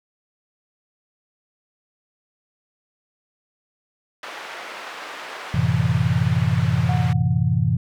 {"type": "band-pass noise", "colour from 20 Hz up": "white", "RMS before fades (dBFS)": -35, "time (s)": [4.23, 7.13], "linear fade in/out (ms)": 2, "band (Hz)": [490, 2000], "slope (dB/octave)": 12}
{"type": "chord", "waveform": "sine", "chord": "F# half-diminished seventh", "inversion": "none", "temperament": "equal with one note detuned", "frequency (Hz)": [92.5, 111.73, 130.81, 164.81], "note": ["F#2", "A2", "C3", "E3"], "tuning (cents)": [0, 27, 0, 0], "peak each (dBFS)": [-24, -22, -21, -22], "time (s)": [5.54, 7.77], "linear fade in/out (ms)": 5}
{"type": "tone with exponential decay", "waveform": "sine", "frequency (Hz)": 730, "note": "F#5", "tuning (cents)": -24, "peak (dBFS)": -25, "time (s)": [6.89, 7.77], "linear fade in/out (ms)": 1, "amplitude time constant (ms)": 190}
{"effects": []}